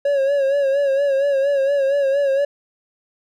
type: tone with vibrato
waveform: triangle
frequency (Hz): 554.4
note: C#5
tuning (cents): 0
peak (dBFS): -13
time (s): 0.05-2.45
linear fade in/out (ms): 5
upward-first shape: sine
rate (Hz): 4.3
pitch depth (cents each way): 58
effects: none